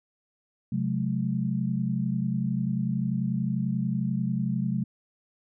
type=tone cluster; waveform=sine; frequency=132.9 / 182.1 / 213.3 Hz; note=C3 / F#3 / G#3; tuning=+27 / -27 / +46 cents; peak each=-29 dBFS; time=0.72-4.84 s; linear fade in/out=5 ms; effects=none